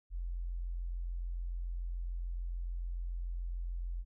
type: tone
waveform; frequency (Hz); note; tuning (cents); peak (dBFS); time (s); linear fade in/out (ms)
sine; 43.45; F1; -8; -35; 0.1-4.05; 50
effects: none